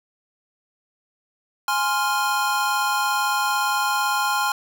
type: chord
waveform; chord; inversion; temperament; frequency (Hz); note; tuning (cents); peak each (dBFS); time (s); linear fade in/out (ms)
square; F minor; first; equal; 830.6 / 1046.5 / 1396.9; Ab5 / C6 / F6; 0 / 0 / 0; -25; 1.68-4.52; 2
effects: none